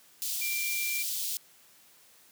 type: high-pass noise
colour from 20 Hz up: white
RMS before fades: -33 dBFS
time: 0.22-1.37 s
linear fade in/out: 0 ms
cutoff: 3300 Hz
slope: 24 dB/octave
type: tone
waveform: triangle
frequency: 2363 Hz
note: D7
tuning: 10 cents sharp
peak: -31 dBFS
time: 0.41-1.03 s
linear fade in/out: 10 ms
effects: white hiss -59 dBFS RMS until 2.31 s + high-pass 100 Hz 12 dB/octave